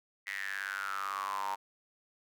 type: tone with high-pass filter sweep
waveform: square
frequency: 49 Hz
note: G1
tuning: in tune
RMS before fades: -37 dBFS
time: 0.26-1.56 s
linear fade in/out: 20 ms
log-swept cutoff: 2000 to 900 Hz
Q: 9.8
effects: none